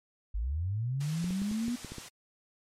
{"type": "linear sweep", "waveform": "sine", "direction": "up", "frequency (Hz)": [46.4, 246.9], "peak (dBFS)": -29, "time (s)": [0.34, 1.76], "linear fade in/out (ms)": 10}
{"type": "noise", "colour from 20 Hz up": "white", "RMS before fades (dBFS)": -44, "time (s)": [1, 2.09], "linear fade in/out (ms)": 10}
{"type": "clicks", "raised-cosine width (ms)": 3, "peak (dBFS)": -28, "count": 8, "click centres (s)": [1.243, 1.307, 1.418, 1.514, 1.682, 1.847, 1.92, 1.983]}
{"effects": ["low-pass 8000 Hz 12 dB/octave", "MP3 64 kbps"]}